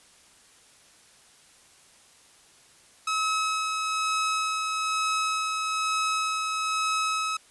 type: tone with tremolo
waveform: sawtooth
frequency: 1285 Hz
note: E6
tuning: 45 cents flat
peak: -20 dBFS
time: 3.07-7.37 s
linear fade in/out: 5 ms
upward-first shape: sine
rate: 1.1 Hz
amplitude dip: 30%
effects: white hiss -56 dBFS RMS until 7.5 s + resampled to 24000 Hz